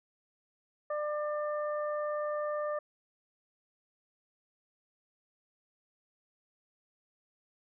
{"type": "harmonic tone", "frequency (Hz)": 597, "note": "D5", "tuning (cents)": 28, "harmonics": [1, 2, 3], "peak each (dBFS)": [-32, -38, -46], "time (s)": [0.9, 2.79], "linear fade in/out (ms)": 5, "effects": []}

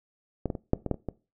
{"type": "clicks", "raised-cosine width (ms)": 2, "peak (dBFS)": [-14, -16, -21, -7, -17, -12, -26, -18], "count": 8, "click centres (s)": [0.457, 0.502, 0.552, 0.734, 0.863, 0.913, 0.943, 1.087], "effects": ["noise-tail reverb RT60 0.3 s tail -20 dB re dry"]}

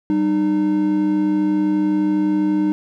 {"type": "tone pair together", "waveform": "triangle", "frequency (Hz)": [193.3, 305.3], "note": ["G3", "D#4"], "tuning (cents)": [-24, -33], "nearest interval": "minor sixth", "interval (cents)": 791, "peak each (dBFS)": [-20, -14], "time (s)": [0.1, 2.72], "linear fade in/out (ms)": 0, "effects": []}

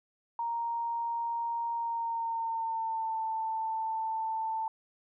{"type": "tone with pitch glide", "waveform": "sine", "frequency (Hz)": [932.3, 888.1], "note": ["A#5", "A5"], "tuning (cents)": [0, 16], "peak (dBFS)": -30, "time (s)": [0.39, 4.68], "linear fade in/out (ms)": 2, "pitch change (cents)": -84, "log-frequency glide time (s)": [1.75, 3.22], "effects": []}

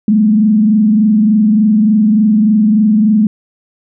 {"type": "tone with frequency modulation", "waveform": "sine", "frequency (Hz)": 213.5, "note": "G#3", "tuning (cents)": 48, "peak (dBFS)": -6, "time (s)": [0.08, 3.27], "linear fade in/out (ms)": 2, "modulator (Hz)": 23.4, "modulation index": 0.61, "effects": []}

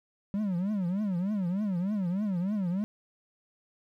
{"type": "tone with vibrato", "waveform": "triangle", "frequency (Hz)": 192.1, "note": "G3", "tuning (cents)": -35, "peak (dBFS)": -25, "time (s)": [0.34, 2.84], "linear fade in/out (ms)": 0, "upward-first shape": "triangle", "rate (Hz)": 3.3, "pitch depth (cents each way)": 230, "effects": ["11-bit"]}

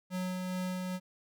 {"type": "tone with tremolo", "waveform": "square", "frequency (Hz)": 183.6, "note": "F#3", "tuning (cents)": -13, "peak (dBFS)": -33, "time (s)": [0.1, 1], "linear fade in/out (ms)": 50, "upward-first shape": "sine", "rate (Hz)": 2.4, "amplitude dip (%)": 25, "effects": []}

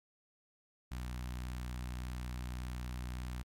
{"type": "tone with notch filter", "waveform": "sawtooth", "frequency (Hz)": 61.74, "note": "B1", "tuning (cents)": 0, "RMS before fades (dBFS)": -41, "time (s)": [0.91, 3.43], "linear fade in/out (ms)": 10, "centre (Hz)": 460, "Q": 0.74, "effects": ["MP3 64 kbps"]}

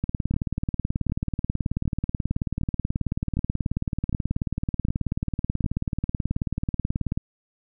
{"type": "two click trains", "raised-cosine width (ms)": 5, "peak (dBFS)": [-14, -12], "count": [8, 133], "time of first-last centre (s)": [[0.34, 5.643], [0.04, 7.175]], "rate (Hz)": [1.32, 18.5], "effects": []}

